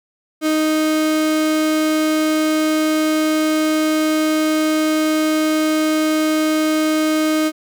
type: tone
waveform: 35% pulse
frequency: 311.1 Hz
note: D#4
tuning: in tune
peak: -13 dBFS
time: 0.41-7.52 s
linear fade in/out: 50 ms
effects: none